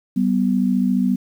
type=tone pair together; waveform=sine; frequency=192.6 / 246.9 Hz; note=G3 / B3; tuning=-30 / 0 cents; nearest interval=major third; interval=430 cents; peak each=-18 dBFS; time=0.16-1.16 s; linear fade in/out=10 ms; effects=8-bit